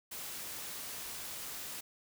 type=noise; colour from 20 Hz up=white; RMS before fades=-43 dBFS; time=0.11-1.81 s; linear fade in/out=10 ms; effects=none